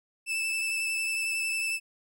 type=tone with vibrato; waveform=40% pulse; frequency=2637 Hz; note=E7; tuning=in tune; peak=-27 dBFS; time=0.26-1.8 s; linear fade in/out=50 ms; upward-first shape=sine; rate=11 Hz; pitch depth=13 cents each way; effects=none

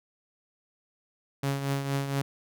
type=tone with tremolo; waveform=sawtooth; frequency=138.59 Hz; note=C#3; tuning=in tune; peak=-21 dBFS; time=1.43-2.22 s; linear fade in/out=5 ms; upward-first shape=triangle; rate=4.3 Hz; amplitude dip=60%; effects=none

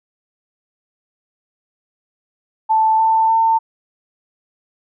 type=tone with pitch steps; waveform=sine; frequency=880 / 890.2 / 900.6 Hz; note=A5 / A5 / A5; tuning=0 / +20 / +40 cents; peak=-11 dBFS; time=2.69-3.59 s; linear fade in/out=20 ms; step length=300 ms; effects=none

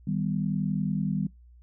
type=chord; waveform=sine; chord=Eb augmented; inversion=none; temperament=equal; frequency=155.56 / 196 / 246.9 Hz; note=Eb3 / G3 / B3; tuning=0 / 0 / 0 cents; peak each=-29 / -28 / -34 dBFS; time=0.07-1.27 s; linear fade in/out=5 ms; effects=noise-tail reverb RT60 0.2 s tail -23 dB re dry + added 60 Hz sine -50 dBFS peak until 1.62 s

